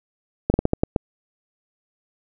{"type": "slowing click train", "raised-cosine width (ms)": 2, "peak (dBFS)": -4, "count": 7, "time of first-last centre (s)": [0.5, 0.962], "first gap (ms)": 40, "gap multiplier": 1.26, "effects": []}